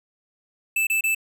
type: tone bursts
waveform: square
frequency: 2637 Hz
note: E7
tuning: in tune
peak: -20 dBFS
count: 3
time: 0.76-1.148 s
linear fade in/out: 5 ms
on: 110 ms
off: 29 ms
effects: none